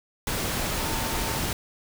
sine tone in noise, 902 Hz, A5, 43 cents sharp, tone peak -36 dBFS, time 0.78-1.38 s, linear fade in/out 2 ms, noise pink, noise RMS -28 dBFS, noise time 0.27-1.53 s, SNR -11 dB, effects none

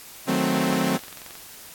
sawtooth chord, D# diminished seventh, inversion none, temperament equal, 155.56 / 185 / 220 / 261.6 Hz, D#3 / F#3 / A3 / C4, 0 / 0 / 0 / 0 cents, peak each -26 / -22 / -23 / -20 dBFS, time 0.27-0.98 s, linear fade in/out 20 ms
click train, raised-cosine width 0.2 ms, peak -23 dBFS, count 15, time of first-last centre 0.72-1.353 s, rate 22.1 Hz
effects white hiss -43 dBFS RMS until 1.74 s + AAC 64 kbps

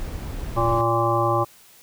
brown noise, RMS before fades -30 dBFS, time 0-0.81 s, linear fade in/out 0 ms
harmonic tone, 115.7 Hz, A#2, 13 cents flat, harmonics 1 / 3 / 5 / 7 / 9 / 10, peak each -25 / -25 / -25 / -25 / -25 / -25 dBFS, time 0.56-1.45 s, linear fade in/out 20 ms
effects white hiss -51 dBFS RMS until 1.82 s

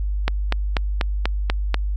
click train, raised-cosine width 0.3 ms, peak -4 dBFS, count 7, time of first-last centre 0.28-1.743 s, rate 4.1 Hz, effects added 50 Hz sine -20 dBFS peak until 1.96 s

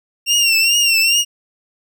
25% pulse tone with vibrato, 2750 Hz, F7, 27 cents flat, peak -8 dBFS, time 0.26-1.25 s, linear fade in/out 50 ms, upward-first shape triangle, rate 2.4 Hz, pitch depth 84 cents each way, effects none

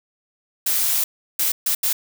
blue noise bursts at uneven times, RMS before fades -20 dBFS, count 4, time 0.66-1.04 / 1.39-1.52 / 1.66-1.75 / 1.83-1.93 s, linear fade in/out 5 ms, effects none

